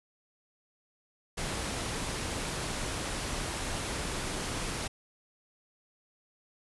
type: low-pass noise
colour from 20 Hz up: pink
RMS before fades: -35 dBFS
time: 1.37-4.88 s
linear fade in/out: 10 ms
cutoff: 11000 Hz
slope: 96 dB/octave
effects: none